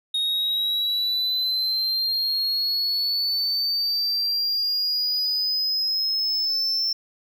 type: linear sweep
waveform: triangle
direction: up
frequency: 3729 to 5360 Hz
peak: -20 dBFS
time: 0.14-6.93 s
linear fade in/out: 5 ms
effects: none